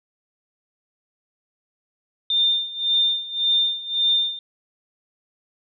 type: tone with tremolo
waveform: sine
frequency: 3607 Hz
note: A7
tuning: 42 cents sharp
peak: -15 dBFS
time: 2.3-4.39 s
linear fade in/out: 2 ms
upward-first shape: sine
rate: 1.8 Hz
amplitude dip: 85%
effects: none